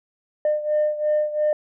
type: beating tone pair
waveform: sine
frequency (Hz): 603 / 605.9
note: D5 / D#5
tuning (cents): +46 / -46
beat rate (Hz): 2.9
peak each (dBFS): -19 / -23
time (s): 0.45-1.53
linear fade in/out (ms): 2
effects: tanh soft clip ceiling -14 dBFS